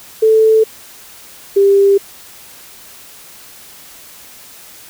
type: tone pair in turn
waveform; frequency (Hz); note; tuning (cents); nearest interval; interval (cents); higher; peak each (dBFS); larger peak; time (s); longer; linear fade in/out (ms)
sine; 440 / 396.8; A4 / G4; 0 / +21; major second; 179; first; -6; neither; 0.22-0.64 / 1.56-1.98; neither; 10
effects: white hiss -38 dBFS RMS until 4.89 s